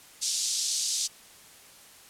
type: band-pass noise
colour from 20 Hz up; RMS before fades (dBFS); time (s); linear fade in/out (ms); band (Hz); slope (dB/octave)
white; -29; 0.21-1.08; 20; 4100 to 7800; 24
effects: white hiss -52 dBFS RMS until 2.09 s + low-pass 12000 Hz 12 dB/octave